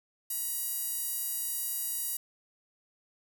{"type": "tone with high-pass filter", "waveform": "sawtooth", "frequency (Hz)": 962, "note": "B5", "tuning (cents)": -46, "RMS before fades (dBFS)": -34, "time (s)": [0.3, 2.17], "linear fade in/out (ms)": 5, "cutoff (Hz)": 11000, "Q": 1, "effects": []}